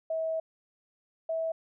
sine tone pair in turn, 645 / 650.6 Hz, E5 / E5, -38 / -23 cents, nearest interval unison, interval 15 cents, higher second, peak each -28 dBFS, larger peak neither, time 0.1-0.4 / 1.29-1.52 s, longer first, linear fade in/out 5 ms, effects none

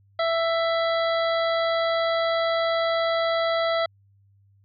harmonic tone, 663 Hz, E5, 10 cents sharp, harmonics 1 / 2 / 3 / 5 / 6 / 7, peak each -22 / -28 / -31 / -35 / -36 / -41 dBFS, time 0.19-3.86 s, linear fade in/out 5 ms, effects added 99 Hz sine -56 dBFS peak until 4.64 s

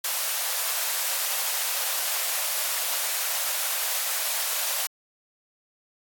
white high-pass noise, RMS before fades -27 dBFS, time 0.04-4.87 s, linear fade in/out 5 ms, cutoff 520 Hz, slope 48 dB/octave, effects AAC 64 kbps

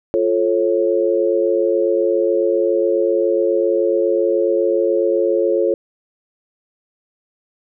sine chord, F augmented, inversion none, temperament just, 349.2 / 436.5 / 545.7 Hz, F4 / A4 / C#5, 0 / -14 / -27 cents, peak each -18 dBFS, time 0.14-5.74 s, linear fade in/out 0 ms, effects none

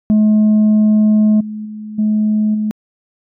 sine tone with level steps, 213.5 Hz, G#3, 48 cents sharp, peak -5 / -22 / -25 / -10 / -14 dBFS, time 0.1-2.71 s, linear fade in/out 0 ms, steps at 1.4 / 1.65 / 1.98 / 2.54 s, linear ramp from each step 10 ms, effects tanh soft clip ceiling -7 dBFS

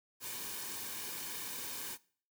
white noise with comb filter, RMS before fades -42 dBFS, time 0.2-1.98 s, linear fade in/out 50 ms, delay 1.5 ms, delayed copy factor -0.55, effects noise-tail reverb RT60 0.5 s tail -22 dB re dry

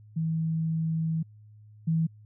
sine tone pair in turn, 161.4 / 162.43 Hz, E3 / E3, -36 / -25 cents, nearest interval unison, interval 11 cents, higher second, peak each -25 / -22 dBFS, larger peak second, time 0.16-1.23 / 1.87-2.07 s, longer first, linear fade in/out 10 ms, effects added 106 Hz sine -49 dBFS peak until 2.25 s

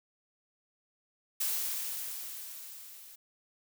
blue noise with level ramp, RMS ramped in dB -31 to -52 dBFS, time 1.4-3.16 s, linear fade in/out 10 ms, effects none

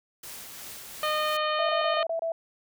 white noise with tremolo, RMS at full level -41 dBFS, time 0.23-1.37 s, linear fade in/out 5 ms, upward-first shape sine, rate 2.8 Hz, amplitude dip 25%
harmonic tone, 612 Hz, D#5, 29 cents flat, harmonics 1 / 2 / 3 / 4 / 5 / 6 / 7, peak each -29 / -28 / -35 / -37 / -34 / -42 / -40 dBFS, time 1.03-2.03 s, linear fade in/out 2 ms
sine tone bursts, 660 Hz, E5, 2 cents sharp, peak -26 dBFS, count 6, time 1.59-2.32 s, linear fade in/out 2 ms, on 100 ms, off 26 ms
effects none

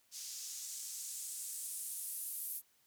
blue noise with band-pass filter sweep, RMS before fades -44 dBFS, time 0.11-2.62 s, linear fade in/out 50 ms, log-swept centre 5400 to 12000 Hz, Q 1.8, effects white hiss -72 dBFS RMS until 2.86 s

